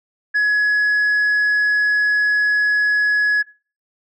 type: tone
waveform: sine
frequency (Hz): 1685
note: G#6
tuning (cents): +25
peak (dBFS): -11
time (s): 0.34-3.43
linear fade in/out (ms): 20
effects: noise-tail reverb RT60 0.4 s tail -24 dB re dry + tanh soft clip ceiling -13 dBFS